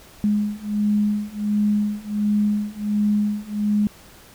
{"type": "beating tone pair", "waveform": "sine", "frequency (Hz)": [207.7, 209.1], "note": ["G#3", "G#3"], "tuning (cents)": [0, 12], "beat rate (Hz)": 1.4, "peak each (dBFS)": [-22, -21], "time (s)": [0.24, 3.87], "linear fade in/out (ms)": 0, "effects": ["pink hiss -47 dBFS RMS until 4.34 s"]}